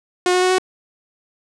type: tone with pitch steps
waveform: sawtooth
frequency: 361 / 364.6 / 368.2 / 371.8 Hz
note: F#4 / F#4 / F#4 / F#4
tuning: -43 / -25 / -8 / +8 cents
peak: -10 dBFS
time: 0.26-0.584 s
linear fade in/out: 2 ms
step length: 81 ms
effects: resampled to 22050 Hz + 8-bit